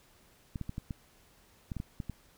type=clicks; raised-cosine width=5 ms; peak=-24 dBFS; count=10; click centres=0.558 / 0.613 / 0.694 / 0.781 / 0.908 / 1.718 / 1.767 / 1.801 / 2.002 / 2.097 s; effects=pink hiss -63 dBFS RMS until 2.37 s